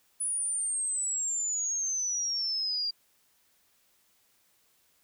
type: exponential sweep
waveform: sine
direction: down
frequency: 9956 to 4739 Hz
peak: -28 dBFS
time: 0.2-2.91 s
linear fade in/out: 10 ms
effects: white hiss -68 dBFS RMS until 5.03 s